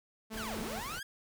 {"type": "tone", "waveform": "sawtooth", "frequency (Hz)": 220, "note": "A3", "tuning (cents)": 0, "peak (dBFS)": -37, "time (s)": [0.3, 0.81], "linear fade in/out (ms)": 20}
{"type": "noise", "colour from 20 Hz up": "pink", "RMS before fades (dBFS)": -44, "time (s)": [0.32, 1], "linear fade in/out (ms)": 20}
{"type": "linear two-way sweep", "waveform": "sawtooth", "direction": "down then up", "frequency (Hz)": [1672, 150.3, 1672], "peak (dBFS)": -36, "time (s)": [0.37, 1.03], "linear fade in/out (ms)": 5, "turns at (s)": 0.6}
{"effects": []}